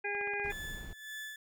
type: harmonic tone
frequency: 407.4 Hz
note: G#4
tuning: 33 cents flat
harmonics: 1 / 2 / 4 / 5 / 6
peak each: -39 / -41 / -38 / -42 / -38 dBFS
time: 0.04-0.52 s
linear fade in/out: 10 ms
type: click train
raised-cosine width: 0.5 ms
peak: -32 dBFS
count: 7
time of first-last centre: 0.15-0.523 s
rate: 16.1 Hz
type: noise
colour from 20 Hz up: brown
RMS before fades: -45 dBFS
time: 0.44-0.93 s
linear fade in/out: 0 ms
type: tone with tremolo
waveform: 35% pulse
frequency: 1735 Hz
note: A6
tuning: 25 cents flat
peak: -38 dBFS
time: 0.5-1.36 s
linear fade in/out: 2 ms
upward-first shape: sine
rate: 1.8 Hz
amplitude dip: 75%
effects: none